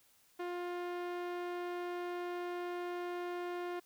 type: tone with low-pass filter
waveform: sawtooth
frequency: 353 Hz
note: F4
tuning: 19 cents sharp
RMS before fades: -40 dBFS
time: 0.39-3.8 s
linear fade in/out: 10 ms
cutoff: 2500 Hz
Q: 0.63
effects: white hiss -68 dBFS RMS until 3.85 s